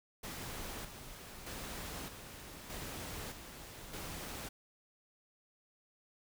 pink noise with tremolo, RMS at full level -44 dBFS, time 0.23-4.49 s, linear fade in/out 10 ms, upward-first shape square, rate 0.81 Hz, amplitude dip 50%, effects none

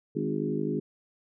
harmonic tone with a mistuned harmonic, 51.7 Hz, G#1, 7 cents flat, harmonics 3 / 4 / 5 / 6 / 7 / 8, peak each -34 / -34 / -34 / -34 / -34 / -34 dBFS, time 0.15-0.8 s, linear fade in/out 10 ms, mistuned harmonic 6, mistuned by -24 cents, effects none

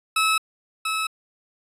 20% pulse tone pair in turn, 1298 / 1298 Hz, E6 / E6, -27 / -27 cents, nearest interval unison, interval 0 cents, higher neither, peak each -13 / -18 dBFS, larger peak first, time 0.16-0.38 / 0.85-1.07 s, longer neither, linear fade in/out 5 ms, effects resampled to 32000 Hz

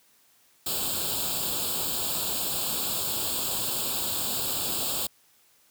white noise with comb filter, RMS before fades -29 dBFS, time 0.66-5.07 s, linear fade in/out 5 ms, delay 0.25 ms, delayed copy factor +0.9, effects white hiss -62 dBFS RMS until 5.7 s + high-pass 60 Hz 12 dB/octave

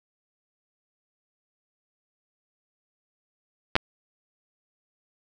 clicks, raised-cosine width 0.3 ms, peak -3 dBFS, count 2, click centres 3.755 / 3.764 s, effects none

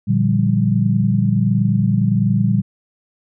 sine chord, G minor seventh, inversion first, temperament equal, 116.54 / 146.83 / 174.61 / 196 Hz, Bb2 / D3 / F3 / G3, 0 / 0 / 0 / 0 cents, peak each -17 / -21 / -21 / -17 dBFS, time 0.07-2.62 s, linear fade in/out 20 ms, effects none

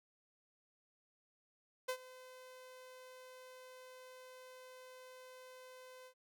sawtooth tone with ADSR envelope, 511 Hz, C5, 41 cents flat, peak -31 dBFS, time 1.88-6.14 s, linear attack 12 ms, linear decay 76 ms, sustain -19 dB, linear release 80 ms, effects none

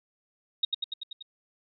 sine tone with echo, 3750 Hz, A#7, 10 cents sharp, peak -21 dBFS, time 0.63-0.65 s, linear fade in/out 5 ms, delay 96 ms, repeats 6, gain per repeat -3 dB, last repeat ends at 1.226 s, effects none

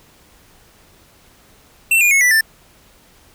square tone with pitch steps, 2694 / 2428 / 2188 / 1972.1 / 1777.4 Hz, E7 / D#7 / C#7 / B6 / A6, +37 / -43 / -23 / -3 / +17 cents, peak -11 dBFS, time 1.91-2.41 s, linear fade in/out 5 ms, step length 100 ms, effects pink hiss -50 dBFS RMS until 3.34 s

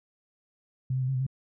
sine tone with pitch steps, 129.4 / 130.6 / 128 / 134.3 / 127.7 / 133.6 Hz, C3 / C3 / C3 / C3 / C3 / C3, -19 / -3 / -38 / +46 / -42 / +36 cents, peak -25 dBFS, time 0.9-1.266 s, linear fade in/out 5 ms, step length 61 ms, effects none

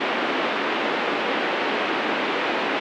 pink band-pass noise, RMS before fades -24 dBFS, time 0-2.8 s, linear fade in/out 10 ms, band 270 to 3100 Hz, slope 24 dB/octave, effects none

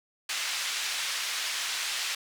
pink band-pass noise, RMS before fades -32 dBFS, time 0.29-2.15 s, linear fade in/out 5 ms, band 2000 to 7000 Hz, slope 12 dB/octave, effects none

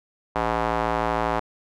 square tone with band-pass filter, 56.6 Hz, A1, 50 cents sharp, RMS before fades -24 dBFS, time 0.35-1.4 s, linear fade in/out 10 ms, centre 900 Hz, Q 1.6, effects none

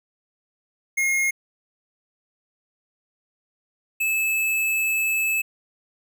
square tone pair in turn, 2148 / 2609 Hz, C7 / E7, +45 / -18 cents, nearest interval minor third, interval 337 cents, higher second, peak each -20 / -21 dBFS, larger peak first, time 0.97-1.31 / 4-5.42 s, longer second, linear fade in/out 10 ms, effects none

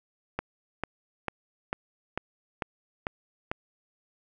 click train, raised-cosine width 0.5 ms, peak -14 dBFS, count 8, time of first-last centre 0.39-3.515 s, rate 2.24 Hz, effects none

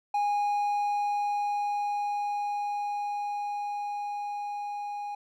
triangle tone with level ramp, 822 Hz, G#5, 18 cents flat, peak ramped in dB -22 to -31 dBFS, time 0.14-5.15 s, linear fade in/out 5 ms, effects none

